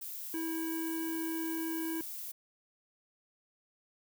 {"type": "noise", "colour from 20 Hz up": "violet", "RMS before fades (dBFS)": -42, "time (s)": [0.01, 2.32], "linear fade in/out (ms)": 10}
{"type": "harmonic tone", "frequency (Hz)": 325.4, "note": "E4", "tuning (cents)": -22, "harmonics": [1, 3, 5, 7, 9], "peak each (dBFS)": [-34, -48, -48, -54, -57], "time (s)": [0.34, 2.01], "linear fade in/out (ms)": 2}
{"effects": []}